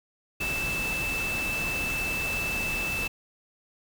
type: tone in noise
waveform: sine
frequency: 2637 Hz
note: E7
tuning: in tune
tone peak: -28 dBFS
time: 0.4-3.08 s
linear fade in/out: 10 ms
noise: pink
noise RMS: -34 dBFS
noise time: 0.4-3.08 s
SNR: +3 dB
effects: none